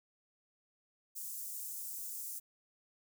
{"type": "high-pass noise", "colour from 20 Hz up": "white", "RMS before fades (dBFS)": -43, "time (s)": [1.15, 2.4], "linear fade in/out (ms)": 20, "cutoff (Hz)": 6900, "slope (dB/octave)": 24, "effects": []}